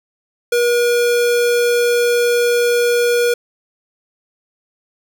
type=tone; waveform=square; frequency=479.7 Hz; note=A#4; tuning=50 cents sharp; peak=-13 dBFS; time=0.52-3.34 s; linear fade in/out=5 ms; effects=none